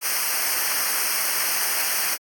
white noise with comb filter, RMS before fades -23 dBFS, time 0.01-2.18 s, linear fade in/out 50 ms, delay 0.27 ms, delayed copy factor -1, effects AAC 64 kbps

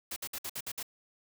white noise bursts, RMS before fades -38 dBFS, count 7, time 0.11-0.829 s, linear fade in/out 5 ms, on 53 ms, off 58 ms, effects none

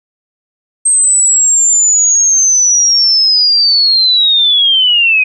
sine linear sweep, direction down, 8360 to 2484 Hz, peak -6 dBFS, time 0.85-5.24 s, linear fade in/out 10 ms, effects none

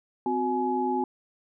sine tone cluster, 256.9 / 366.5 / 844 Hz, C4 / F#4 / G#5, -32 / -16 / +28 cents, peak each -29 / -29 / -27 dBFS, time 0.26-1.04 s, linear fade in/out 2 ms, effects none

